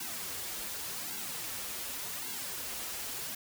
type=noise with flanger; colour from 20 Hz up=white; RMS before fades=-39 dBFS; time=0-3.35 s; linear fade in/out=5 ms; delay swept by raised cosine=1.6 to 7.4 ms; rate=0.87 Hz; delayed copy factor=-0.95; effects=none